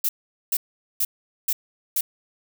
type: noise bursts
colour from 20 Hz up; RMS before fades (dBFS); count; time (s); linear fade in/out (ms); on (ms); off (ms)
violet; -22; 5; 0.04-2.01; 5; 50; 430
effects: none